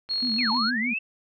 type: tone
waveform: sine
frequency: 4300 Hz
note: C8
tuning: 47 cents sharp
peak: -24 dBFS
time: 0.09-0.71 s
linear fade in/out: 20 ms
type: click train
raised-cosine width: 0.3 ms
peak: -29 dBFS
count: 22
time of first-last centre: 0.09-0.568 s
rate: 43.9 Hz
type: tone with vibrato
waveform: sine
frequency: 232.7 Hz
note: A#3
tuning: 3 cents flat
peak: -27 dBFS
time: 0.22-0.94 s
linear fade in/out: 10 ms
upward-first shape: sine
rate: 6.5 Hz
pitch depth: 130 cents each way
type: linear two-way sweep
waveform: sine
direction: down then up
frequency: 2706 to 830.6 to 2706 Hz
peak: -25 dBFS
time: 0.38-0.99 s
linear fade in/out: 10 ms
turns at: 0.52 s
effects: none